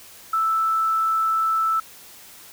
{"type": "tone", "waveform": "sine", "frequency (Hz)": 1318.5, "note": "E6", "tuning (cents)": 0, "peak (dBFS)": -18, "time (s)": [0.33, 1.8], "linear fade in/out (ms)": 5, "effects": ["white hiss -45 dBFS RMS until 2.52 s"]}